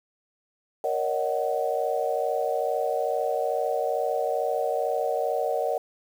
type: chord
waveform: sine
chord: D# minor seventh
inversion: second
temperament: just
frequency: 466.7 / 560 / 622.3 / 746.7 Hz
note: A#4 / C#5 / D#5 / F#5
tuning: +2 / +18 / 0 / +16 cents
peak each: -29 dBFS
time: 0.84-5.78 s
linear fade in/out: 2 ms
effects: 8-bit